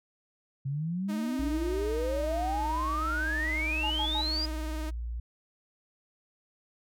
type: exponential sweep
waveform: sine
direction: up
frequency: 132.3 to 4978 Hz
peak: -29 dBFS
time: 0.65-4.46 s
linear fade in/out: 10 ms
type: tone with vibrato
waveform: sawtooth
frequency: 311.1 Hz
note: D#4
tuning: in tune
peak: -33 dBFS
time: 1.08-4.91 s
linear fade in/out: 20 ms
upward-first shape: sine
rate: 20 Hz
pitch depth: 44 cents each way
type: tone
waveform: sine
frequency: 58.27 Hz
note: A#1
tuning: in tune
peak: -32 dBFS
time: 1.39-5.2 s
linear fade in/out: 5 ms
type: tone bursts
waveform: sine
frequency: 861 Hz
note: A5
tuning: 38 cents flat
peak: -31 dBFS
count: 3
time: 3.83-4.218 s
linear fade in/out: 10 ms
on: 74 ms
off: 83 ms
effects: none

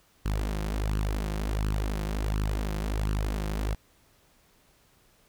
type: tone with flanger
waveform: sawtooth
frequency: 51.9 Hz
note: G#1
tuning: in tune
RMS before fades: -29 dBFS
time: 0.25-3.75 s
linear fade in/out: 10 ms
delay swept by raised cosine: 0.67 to 5.77 ms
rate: 1.4 Hz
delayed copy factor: +0.65
effects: pink hiss -63 dBFS RMS until 5.28 s

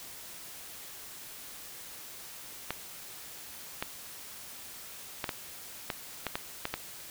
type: clicks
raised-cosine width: 0.3 ms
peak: -15 dBFS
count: 9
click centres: 2.706 / 3.825 / 5.242 / 5.292 / 5.902 / 6.267 / 6.355 / 6.654 / 6.74 s
effects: white hiss -46 dBFS RMS until 7.1 s

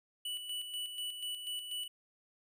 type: tone with tremolo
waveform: square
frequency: 2960 Hz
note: F#7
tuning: in tune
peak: -37 dBFS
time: 0.25-1.88 s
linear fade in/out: 5 ms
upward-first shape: square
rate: 4.1 Hz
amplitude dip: 50%
effects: none

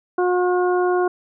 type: harmonic tone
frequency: 360 Hz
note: F#4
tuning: 47 cents flat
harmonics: 1 / 2 / 3 / 4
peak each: -17 / -23 / -27 / -29 dBFS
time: 0.18-1.08 s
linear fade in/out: 5 ms
effects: none

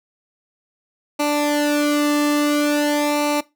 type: tone with flanger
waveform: sawtooth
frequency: 294 Hz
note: D4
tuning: 2 cents sharp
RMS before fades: -18 dBFS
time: 1.19-3.41 s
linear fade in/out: 10 ms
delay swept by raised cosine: 0.6 to 1.31 ms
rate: 0.48 Hz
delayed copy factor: -0.8
effects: noise-tail reverb RT60 0.2 s tail -19 dB re dry

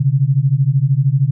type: beating tone pair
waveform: sine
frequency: 130 / 143 Hz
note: C3 / D3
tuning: -11 / -46 cents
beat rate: 13 Hz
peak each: -14 dBFS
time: 0-1.31 s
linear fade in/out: 10 ms
effects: none

